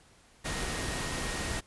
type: tone in noise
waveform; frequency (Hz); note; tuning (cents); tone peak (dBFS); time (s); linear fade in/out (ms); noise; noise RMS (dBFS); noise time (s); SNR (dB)
sine; 1864.7; A#6; 0; -43; 0.44-1.61; 20; pink; -34; 0.44-1.61; -12
effects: pink hiss -60 dBFS RMS until 1.66 s + resampled to 24000 Hz